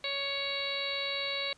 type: harmonic tone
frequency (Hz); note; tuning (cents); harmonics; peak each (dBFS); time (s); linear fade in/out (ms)
557; C#5; +8; 1 / 2 / 3 / 4 / 5 / 6 / 7 / 8; -39 / -44 / -46 / -37 / -42 / -47 / -35 / -41; 0.04-1.53; 2
effects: pink hiss -62 dBFS RMS until 1.57 s + resampled to 22050 Hz